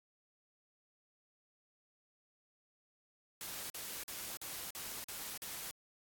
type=noise bursts; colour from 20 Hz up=white; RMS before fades=-44 dBFS; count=7; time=3.41-5.71 s; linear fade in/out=0 ms; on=290 ms; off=45 ms; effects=AAC 64 kbps